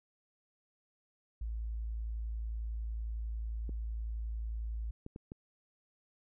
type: tone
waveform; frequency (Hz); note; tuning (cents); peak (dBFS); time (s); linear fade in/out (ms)
sine; 55.5; A1; +16; -35; 1.41-4.91; 5
type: clicks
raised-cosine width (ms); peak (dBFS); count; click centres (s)
3; -31; 4; 3.693 / 5.064 / 5.161 / 5.319
effects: none